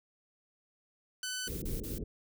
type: tone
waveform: 10% pulse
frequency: 1505 Hz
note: F#6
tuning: 29 cents sharp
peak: -27 dBFS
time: 1.23-1.48 s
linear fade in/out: 2 ms
type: low-pass noise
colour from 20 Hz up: pink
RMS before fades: -38 dBFS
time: 1.47-2.04 s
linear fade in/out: 5 ms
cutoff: 480 Hz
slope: 48 dB/octave
type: noise bursts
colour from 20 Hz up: blue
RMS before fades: -45 dBFS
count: 3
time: 1.47-1.984 s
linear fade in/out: 5 ms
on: 150 ms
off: 32 ms
effects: none